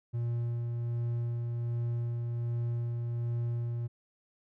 triangle tone with tremolo, 118.4 Hz, A#2, 27 cents sharp, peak -27 dBFS, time 0.13-3.88 s, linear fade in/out 20 ms, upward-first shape sine, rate 1.3 Hz, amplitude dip 25%, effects none

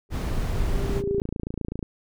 sine tone with exponential growth, 398 Hz, G4, 26 cents sharp, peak -20 dBFS, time 0.09-1.2 s, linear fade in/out 0 ms, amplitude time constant 240 ms
brown noise, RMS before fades -25 dBFS, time 0.1-1.03 s, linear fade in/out 50 ms
click train, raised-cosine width 3 ms, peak -17 dBFS, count 28, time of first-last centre 0.86-1.828 s, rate 27.9 Hz
effects none

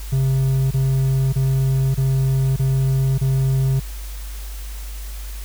triangle tone bursts, 133.5 Hz, C3, 35 cents sharp, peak -13 dBFS, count 6, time 0.12-3.8 s, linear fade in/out 10 ms, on 590 ms, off 28 ms, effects added 50 Hz sine -28 dBFS peak until 5.44 s + white hiss -40 dBFS RMS until 5.44 s

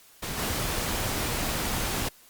pink noise with level steps, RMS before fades -33 / -29 dBFS, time 0.22-2.09 s, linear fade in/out 10 ms, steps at 0.37 s, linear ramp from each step 20 ms, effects white hiss -55 dBFS RMS until 2.29 s + Opus 48 kbps

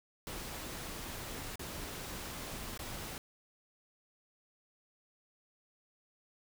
pink noise with dropouts, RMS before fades -43 dBFS, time 0.27-3.18 s, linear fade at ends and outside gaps 1 ms, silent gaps 1.557-1.594 / 2.776-2.792 s, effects none

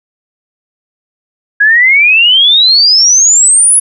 sine exponential sweep, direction up, 1641 to 10548 Hz, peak -3 dBFS, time 1.6-3.8 s, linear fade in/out 10 ms, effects none

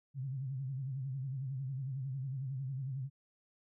sine tone with vibrato, 133.3 Hz, C3, 33 cents sharp, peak -36 dBFS, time 0.14-3.1 s, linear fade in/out 50 ms, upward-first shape sine, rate 11 Hz, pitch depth 97 cents each way, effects none

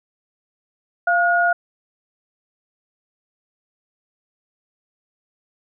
sine tone pair together, 694 / 1440.3 Hz, F5 / F#6, -11 / -47 cents, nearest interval octave + minor second, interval 1264 cents, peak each -17 dBFS, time 1.07-1.53 s, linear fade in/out 5 ms, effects none

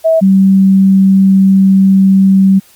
sine tone pair in turn, 648 / 192.65 Hz, E5 / G3, -30 / -30 cents, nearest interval octave + major sixth, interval 2100 cents, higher first, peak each -5 / -3 dBFS, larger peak second, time 0.04-0.21 / 0.21-2.6 s, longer second, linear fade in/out 20 ms, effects white hiss -44 dBFS RMS until 2.75 s + MP3 96 kbps

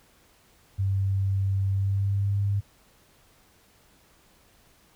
sine tone with pitch glide, 97.3 to 100.38 Hz, G2 to G2, -12 to +42 cents, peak -22 dBFS, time 0.78-2.61 s, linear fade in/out 20 ms, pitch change +54 cents, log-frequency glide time 1.71-2.34 s, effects pink hiss -60 dBFS RMS until 4.95 s

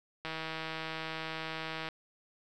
click train, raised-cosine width 0.3 ms, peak -22 dBFS, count 263, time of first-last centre 0.25-1.887 s, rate 160 Hz, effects none

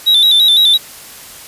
triangle tone with vibrato, 3693 Hz, A#7, 17 cents flat, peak -5 dBFS, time 0.06-0.78 s, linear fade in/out 20 ms, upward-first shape square, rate 5.9 Hz, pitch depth 70 cents each way, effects white hiss -34 dBFS RMS until 1.47 s + resampled to 32000 Hz

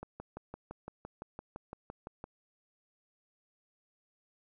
click train, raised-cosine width 1 ms, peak -28 dBFS, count 14, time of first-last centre 0.03-2.241 s, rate 5.88 Hz, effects none

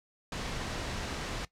pink noise, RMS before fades -36 dBFS, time 0.32-1.45 s, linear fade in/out 2 ms, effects noise-tail reverb RT60 0.1 s tail -18 dB re dry + low-pass 6000 Hz 12 dB/octave

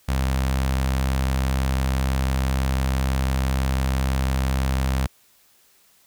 sawtooth tone with notch filter, 66 Hz, C2, 16 cents sharp, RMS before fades -22 dBFS, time 0.08-5.07 s, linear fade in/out 10 ms, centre 370 Hz, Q 1.4, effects white hiss -58 dBFS RMS until 6.06 s

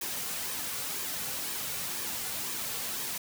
white noise with flanger, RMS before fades -35 dBFS, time 0.01-3.18 s, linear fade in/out 5 ms, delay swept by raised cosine 1.4 to 3.2 ms, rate 2 Hz, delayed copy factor -0.5, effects none

